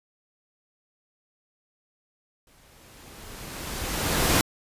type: noise with exponential growth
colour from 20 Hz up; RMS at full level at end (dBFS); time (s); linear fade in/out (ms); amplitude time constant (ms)
pink; -19; 2.47-4.41; 1; 420
effects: resampled to 32000 Hz